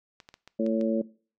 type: clicks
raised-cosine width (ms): 0.2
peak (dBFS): -29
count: 6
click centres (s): 0.202 / 0.289 / 0.341 / 0.476 / 0.664 / 0.812
type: harmonic tone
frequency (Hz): 111.7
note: A2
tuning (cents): +27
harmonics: 2 / 3 / 4 / 5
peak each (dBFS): -26 / -30 / -33 / -29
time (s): 0.59-1.02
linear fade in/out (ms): 10
effects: noise-tail reverb RT60 0.4 s tail -20 dB re dry